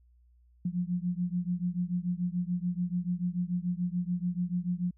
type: beating tone pair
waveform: sine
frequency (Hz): 174.61 / 181.51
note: F3 / F#3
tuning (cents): 0 / -33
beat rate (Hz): 6.9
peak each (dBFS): -31 / -32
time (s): 0.65-4.91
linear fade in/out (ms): 5
effects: added 60 Hz sine -59 dBFS peak until 4.97 s